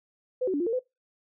sine tone with pitch steps, 506 / 375.1 / 287.3 / 349.1 / 454.6 / 506 Hz, B4 / F#4 / D4 / F4 / A#4 / B4, +42 / +24 / -38 / -1 / -43 / +42 cents, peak -24 dBFS, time 0.41-0.794 s, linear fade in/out 10 ms, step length 64 ms, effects noise-tail reverb RT60 0.2 s tail -21 dB re dry

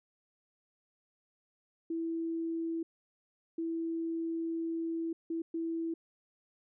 sine tone bursts at uneven times, 329.6 Hz, E4, in tune, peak -32 dBFS, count 4, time 1.9-2.83 / 3.58-5.13 / 5.3-5.42 / 5.54-5.94 s, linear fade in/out 5 ms, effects none

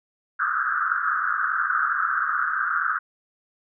pink band-pass noise, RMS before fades -24 dBFS, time 0.39-2.99 s, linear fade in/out 10 ms, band 1200 to 1600 Hz, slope 96 dB/octave, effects none

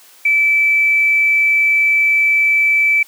triangle tone with tanh clipping, 2315 Hz, D7, 25 cents flat, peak -10 dBFS, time 0.25-3.03 s, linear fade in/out 5 ms, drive 3 dB, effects white hiss -45 dBFS RMS until 3.07 s + high-pass 400 Hz 12 dB/octave

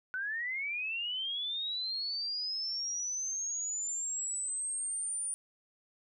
sine linear sweep, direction up, 1480 to 9397 Hz, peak -33 dBFS, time 0.14-5.34 s, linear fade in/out 0 ms, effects none

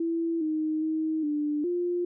sine tone with pitch steps, 332.2 / 311.4 / 315.7 / 296.7 / 351.9 Hz, E4 / D#4 / D#4 / D4 / F4, +13 / +2 / +25 / +18 / +13 cents, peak -25 dBFS, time 0-2.05 s, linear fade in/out 5 ms, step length 410 ms, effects none

